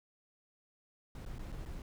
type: noise with dropouts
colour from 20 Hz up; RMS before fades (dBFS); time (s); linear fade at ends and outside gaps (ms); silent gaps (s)
brown; -43; 1.15-1.82; 2; 1.252-1.261 / 1.384-1.392 / 1.52-1.524 / 1.654-1.659
effects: none